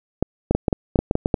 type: clicks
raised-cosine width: 2 ms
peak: -4 dBFS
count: 11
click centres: 0.226 / 0.51 / 0.55 / 0.682 / 0.728 / 0.958 / 0.99 / 1.111 / 1.154 / 1.259 / 1.342 s
effects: none